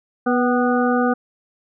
harmonic tone with a mistuned harmonic, 245.3 Hz, B3, 12 cents flat, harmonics 1 / 2 / 3 / 5 / 6, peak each -18 / -21 / -23 / -25 / -26 dBFS, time 0.26-1.14 s, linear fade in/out 10 ms, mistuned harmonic 3, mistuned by +48 cents, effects none

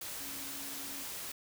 sine tone in noise, 277.2 Hz, C#4, in tune, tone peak -51 dBFS, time 0.2-1.03 s, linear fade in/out 5 ms, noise white, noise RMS -42 dBFS, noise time 0.01-1.32 s, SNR -12 dB, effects none

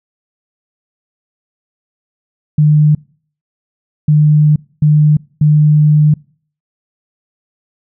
sine tone bursts at uneven times, 150.8 Hz, D3, 46 cents sharp, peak -5 dBFS, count 4, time 2.58-2.95 / 4.08-4.56 / 4.82-5.17 / 5.41-6.14 s, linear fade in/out 5 ms, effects noise-tail reverb RT60 0.5 s tail -25 dB re dry

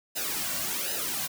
white noise with flanger, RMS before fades -31 dBFS, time 0.15-1.28 s, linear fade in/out 20 ms, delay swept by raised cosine 0.88 to 2.38 ms, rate 1.3 Hz, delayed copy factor -0.75, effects none

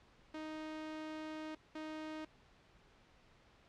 sawtooth tone bursts at uneven times, 311.4 Hz, D#4, 2 cents sharp, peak -39 dBFS, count 2, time 0.34-1.55 / 1.75-2.25 s, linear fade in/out 5 ms, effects pink hiss -66 dBFS RMS until 3.68 s + low-pass 4000 Hz 12 dB/octave

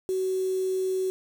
sine tone with quantisation, 375.5 Hz, F#4, 26 cents sharp, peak -24 dBFS, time 0.09-1.1 s, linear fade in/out 0 ms, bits 7, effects none

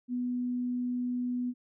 sine tone, 246.9 Hz, B3, in tune, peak -29 dBFS, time 0.08-1.54 s, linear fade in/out 50 ms, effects none

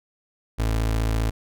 30% pulse tone, 55 Hz, A1, in tune, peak -18 dBFS, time 0.58-1.31 s, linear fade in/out 20 ms, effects none

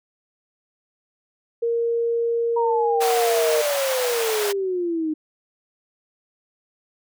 sine tone, 466.2 Hz, A#4, in tune, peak -19 dBFS, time 1.62-3.62 s, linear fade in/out 10 ms
sine exponential sweep, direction down, 952 to 305.4 Hz, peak -21 dBFS, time 2.56-5.14 s, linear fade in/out 10 ms
pink high-pass noise, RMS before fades -27 dBFS, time 3-4.53 s, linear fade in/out 20 ms, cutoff 510 Hz, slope 96 dB/octave
effects none

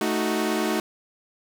sawtooth chord, D# diminished, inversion second, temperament equal, 220 / 311.1 / 370 Hz, A3 / D#4 / F#4, 0 / 0 / 0 cents, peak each -23 dBFS, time 0.01-0.8 s, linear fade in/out 2 ms, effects none

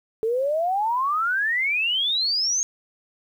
sine exponential sweep, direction up, 432.7 to 6580 Hz, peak -20 dBFS, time 0.23-2.63 s, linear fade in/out 0 ms, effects 9-bit

